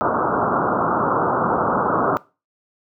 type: low-pass noise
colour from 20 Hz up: white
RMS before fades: -19 dBFS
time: 0.01-2.17 s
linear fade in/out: 0 ms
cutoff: 1400 Hz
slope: 96 dB/octave
effects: noise-tail reverb RT60 0.3 s tail -21 dB re dry + high-pass 150 Hz 12 dB/octave